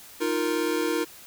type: chord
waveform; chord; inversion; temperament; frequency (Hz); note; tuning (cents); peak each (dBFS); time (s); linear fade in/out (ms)
square; Eb suspended second; none; equal; 311.1 / 349.2 / 466.2; Eb4 / F4 / Bb4; 0 / 0 / 0; -29; 0.2-1.05; 20
effects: white hiss -47 dBFS RMS until 1.26 s